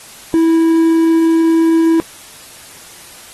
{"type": "tone with quantisation", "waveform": "triangle", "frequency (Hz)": 327.6, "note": "E4", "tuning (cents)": -11, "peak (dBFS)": -6, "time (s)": [0.34, 2], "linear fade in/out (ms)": 0, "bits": 6, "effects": ["white hiss -37 dBFS RMS until 3.33 s", "AAC 32 kbps"]}